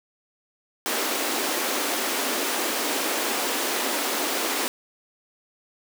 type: high-pass noise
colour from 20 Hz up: pink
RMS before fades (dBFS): -26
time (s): 0.86-4.68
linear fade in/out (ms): 0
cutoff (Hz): 250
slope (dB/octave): 48
effects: none